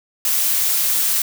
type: noise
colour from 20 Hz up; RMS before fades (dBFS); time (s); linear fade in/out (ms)
blue; -18; 0.25-1.22; 2
effects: none